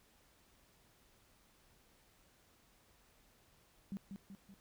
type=tone with echo; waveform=sine; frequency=196 Hz; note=G3; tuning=in tune; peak=-39 dBFS; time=3.92-3.97 s; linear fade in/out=0 ms; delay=190 ms; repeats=3; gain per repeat=-5 dB; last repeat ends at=4.54 s; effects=pink hiss -69 dBFS RMS until 4.6 s